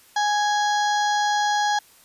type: harmonic tone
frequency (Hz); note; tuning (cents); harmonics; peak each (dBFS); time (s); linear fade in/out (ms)
830.6; G#5; 0; 1 / 2 / 4 / 5 / 6 / 7 / 8; -20 / -26 / -32 / -34 / -36 / -37 / -38; 0.16-1.79; 5
effects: white hiss -53 dBFS RMS until 2.04 s + resampled to 32000 Hz